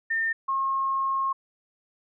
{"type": "tone pair in turn", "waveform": "sine", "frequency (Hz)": [1810, 1078.6], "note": ["A6", "C#6"], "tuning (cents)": [48, -48], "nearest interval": "major sixth", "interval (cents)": 896, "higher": "first", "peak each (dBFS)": -23, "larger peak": "neither", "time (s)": [[0.1, 0.33], [0.48, 1.33]], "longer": "second", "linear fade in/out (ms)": 10, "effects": []}